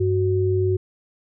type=tone pair together; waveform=sine; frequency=98 / 370.2 Hz; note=G2 / F#4; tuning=0 / +1 cents; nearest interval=octave + major seventh; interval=2301 cents; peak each=-20 dBFS; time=0-0.77 s; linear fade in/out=10 ms; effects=none